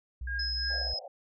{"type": "tone with vibrato", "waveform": "sine", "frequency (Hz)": 61.9, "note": "B1", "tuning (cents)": 5, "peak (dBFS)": -34, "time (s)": [0.21, 0.94], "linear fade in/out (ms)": 5, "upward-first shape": "sine", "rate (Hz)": 2.6, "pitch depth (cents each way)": 16}
{"type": "tone with tremolo", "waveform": "sine", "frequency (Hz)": 1625, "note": "G#6", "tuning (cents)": -38, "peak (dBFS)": -31, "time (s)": [0.27, 0.92], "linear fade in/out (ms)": 5, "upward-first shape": "triangle", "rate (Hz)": 2.8, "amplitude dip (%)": 100}
{"type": "tone", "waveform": "sine", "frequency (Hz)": 5120, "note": "D#8", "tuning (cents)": 49, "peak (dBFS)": -31, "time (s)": [0.39, 0.99], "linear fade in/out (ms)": 5}
{"type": "band-pass noise", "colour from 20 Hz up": "white", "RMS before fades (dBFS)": -45, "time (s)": [0.7, 1.08], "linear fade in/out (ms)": 5, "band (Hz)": [500, 770], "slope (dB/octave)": 96}
{"effects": []}